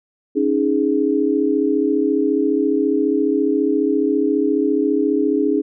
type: chord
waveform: sine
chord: C# suspended second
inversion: none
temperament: just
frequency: 277.2 / 311.8 / 415.8 Hz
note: C#4 / D#4 / G#4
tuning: 0 / +4 / +2 cents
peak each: -19 dBFS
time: 0.35-5.62 s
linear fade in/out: 20 ms
effects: none